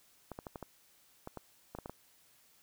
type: clicks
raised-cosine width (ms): 1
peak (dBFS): -28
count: 11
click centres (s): 0.317 / 0.389 / 0.468 / 0.558 / 0.627 / 1.274 / 1.373 / 1.75 / 1.787 / 1.859 / 1.896
effects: white hiss -66 dBFS RMS until 2.62 s